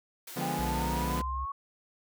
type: high-pass noise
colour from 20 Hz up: white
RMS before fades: -44 dBFS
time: 0.27-1.2 s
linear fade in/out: 5 ms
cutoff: 280 Hz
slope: 24 dB/octave
type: chord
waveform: sawtooth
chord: D diminished seventh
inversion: none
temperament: equal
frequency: 146.83 / 174.61 / 207.7 / 246.9 Hz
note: D3 / F3 / Ab3 / Cb4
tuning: 0 / 0 / 0 / 0 cents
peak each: -33 / -32 / -37 / -33 dBFS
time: 0.36-1.22 s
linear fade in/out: 10 ms
type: linear sweep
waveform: sine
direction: up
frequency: 784 to 1119 Hz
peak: -33 dBFS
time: 0.41-1.52 s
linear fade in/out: 5 ms
type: tone with pitch glide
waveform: sine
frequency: 61.74 to 66.17 Hz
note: B1 to C2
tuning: 0 to +20 cents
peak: -33 dBFS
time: 0.58-1.46 s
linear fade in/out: 20 ms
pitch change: +120 cents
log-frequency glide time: 0.97-1.28 s
effects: none